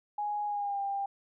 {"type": "tone with pitch glide", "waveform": "sine", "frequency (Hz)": [830.6, 795.4], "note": ["G#5", "G5"], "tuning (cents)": [0, 25], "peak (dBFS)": -30, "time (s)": [0.18, 1.06], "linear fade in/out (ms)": 5, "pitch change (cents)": -75, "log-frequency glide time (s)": [0.46, 0.81], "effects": []}